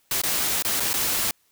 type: noise with dropouts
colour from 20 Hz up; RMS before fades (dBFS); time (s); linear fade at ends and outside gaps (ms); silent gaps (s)
white; -24; 0.11-1.31; 2; 0.217-0.235 / 0.624-0.648 / 0.799-0.803 / 0.932-0.939
effects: white hiss -65 dBFS RMS until 1.51 s